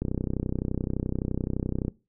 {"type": "click train", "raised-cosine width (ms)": 3, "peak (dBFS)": -15, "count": 60, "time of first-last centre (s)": [0.02, 1.881], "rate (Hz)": 31.7, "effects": ["noise-tail reverb RT60 0.3 s tail -21 dB re dry"]}